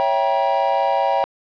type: chord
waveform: triangle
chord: C# diminished seventh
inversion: none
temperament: equal with one note detuned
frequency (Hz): 554.4 / 659.3 / 784 / 951.9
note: C#5 / E5 / G5 / Bb5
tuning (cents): 0 / 0 / 0 / +36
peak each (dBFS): -20 / -21 / -18 / -20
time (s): 0-1.24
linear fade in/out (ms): 0
effects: resampled to 11025 Hz + 7-bit